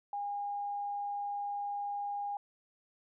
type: tone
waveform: sine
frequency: 813 Hz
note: G#5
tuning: 37 cents flat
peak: -34 dBFS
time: 0.13-2.37 s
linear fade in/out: 2 ms
effects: none